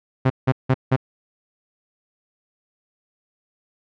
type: tone bursts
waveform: sawtooth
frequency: 130.81 Hz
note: C3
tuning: in tune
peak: -10 dBFS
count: 4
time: 0.25-0.964 s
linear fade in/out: 10 ms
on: 51 ms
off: 170 ms
effects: low-pass 2000 Hz 12 dB/octave